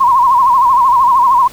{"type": "tone with vibrato", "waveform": "sine", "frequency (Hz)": 1014, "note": "B5", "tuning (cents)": 45, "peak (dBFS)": -6, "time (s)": [0, 1.48], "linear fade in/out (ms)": 10, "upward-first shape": "sine", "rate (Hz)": 13, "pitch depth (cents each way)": 120, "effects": ["pink hiss -36 dBFS RMS until 1.52 s"]}